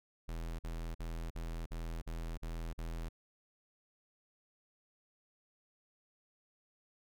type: tone bursts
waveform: square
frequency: 41.3 Hz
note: E1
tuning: 4 cents sharp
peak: -39 dBFS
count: 8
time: 0.28-3.089 s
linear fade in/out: 10 ms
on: 310 ms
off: 47 ms
effects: none